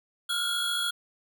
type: tone cluster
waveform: square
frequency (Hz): 1380 / 1434 / 3336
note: F6 / F6 / G#7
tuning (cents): -21 / +45 / +7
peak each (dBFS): -35 / -34 / -29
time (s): 0.29-0.91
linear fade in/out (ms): 10
effects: none